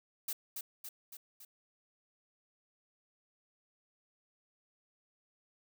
blue noise with echo, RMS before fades -37 dBFS, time 0.28-0.33 s, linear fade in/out 5 ms, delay 280 ms, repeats 4, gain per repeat -4 dB, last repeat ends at 1.45 s, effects none

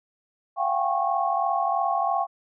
sine tone cluster, 688 / 762 / 805 / 1095 Hz, F5 / G5 / G5 / C#6, -26 / -49 / +46 / -22 cents, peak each -27 dBFS, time 0.56-2.27 s, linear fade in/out 50 ms, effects none

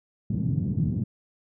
white band-pass noise, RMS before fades -26 dBFS, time 0.3-1.04 s, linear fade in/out 5 ms, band 100 to 190 Hz, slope 24 dB/octave, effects none

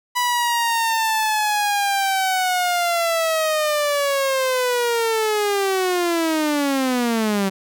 sawtooth linear sweep, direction down, 987.8 to 190 Hz, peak -14 dBFS, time 0.15-7.5 s, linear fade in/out 20 ms, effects none

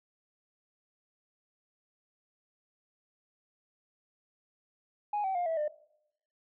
sine tone with pitch steps, 830.6 / 766.1 / 706.6 / 651.7 / 601.1 Hz, G#5 / G5 / F5 / E5 / D5, 0 / -40 / +20 / -20 / +40 cents, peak -27 dBFS, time 5.13-5.68 s, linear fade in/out 5 ms, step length 110 ms, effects noise-tail reverb RT60 0.7 s tail -18 dB re dry + tanh soft clip ceiling -26 dBFS

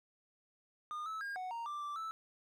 triangle tone with pitch steps, 1218 / 1303 / 1618 / 740 / 929 / 1179 / 1171 / 1316 Hz, D#6 / E6 / G#6 / F#5 / A#5 / D6 / D6 / E6, -37 / -20 / -46 / 0 / -6 / +6 / -5 / -3 cents, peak -37 dBFS, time 0.91-2.11 s, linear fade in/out 0 ms, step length 150 ms, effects none

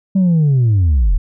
sine linear sweep, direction down, 196 to 34.65 Hz, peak -7 dBFS, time 0.15-1.18 s, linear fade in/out 10 ms, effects tanh soft clip ceiling -8 dBFS

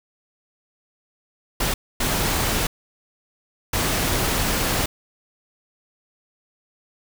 pink noise bursts at uneven times, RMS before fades -22 dBFS, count 3, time 1.6-1.74 / 2-2.67 / 3.73-4.86 s, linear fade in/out 5 ms, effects none

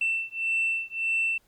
sine beating tone pair, 2679 / 2680.7 Hz, E7 / E7, +27 / +28 cents, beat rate 1.7 Hz, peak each -27 dBFS, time 0.01-1.38 s, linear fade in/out 5 ms, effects tanh soft clip ceiling -19 dBFS + pink hiss -66 dBFS RMS until 1.47 s

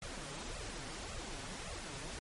pink noise with flanger, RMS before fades -44 dBFS, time 0.02-2.19 s, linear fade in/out 2 ms, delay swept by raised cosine 1.5 to 7.4 ms, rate 1.8 Hz, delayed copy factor +0.9, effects low-pass 10000 Hz 12 dB/octave + MP3 48 kbps

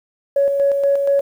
sine tone with tremolo, 559 Hz, C#5, 14 cents sharp, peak -11 dBFS, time 0.36-1.21 s, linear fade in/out 5 ms, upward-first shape square, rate 4.2 Hz, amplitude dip 40%, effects tanh soft clip ceiling -7 dBFS + 8-bit

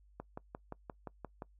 click train, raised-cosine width 1 ms, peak -28 dBFS, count 8, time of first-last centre 0.2-1.422 s, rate 5.73 Hz, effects noise-tail reverb RT60 0.1 s tail -23 dB re dry + added 50 Hz sine -61 dBFS peak until 1.59 s

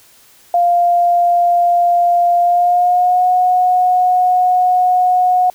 sine tone with pitch glide, 698.5 to 729 Hz, F5 to F#5, 0 to -26 cents, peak -9 dBFS, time 0.54-5.5 s, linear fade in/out 2 ms, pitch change +74 cents, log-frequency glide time 2.4-3.27 s, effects white hiss -47 dBFS RMS until 5.54 s

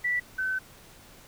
sine tone pair in turn, 1962 / 1524.4 Hz, B6 / G6, -12 / -49 cents, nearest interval major third, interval 437 cents, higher first, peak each -24 / -26 dBFS, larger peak first, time 0.04-0.2 / 0.38-0.59 s, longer second, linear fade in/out 10 ms, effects pink hiss -52 dBFS RMS until 1.27 s

